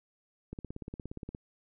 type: click train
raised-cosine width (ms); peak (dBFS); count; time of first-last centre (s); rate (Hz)
3; -27; 15; 0.53-1.349; 17.1
effects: none